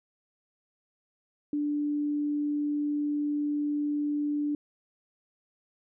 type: tone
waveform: sine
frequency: 293.7 Hz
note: D4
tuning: in tune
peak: -26 dBFS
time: 1.53-4.55 s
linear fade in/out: 2 ms
effects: none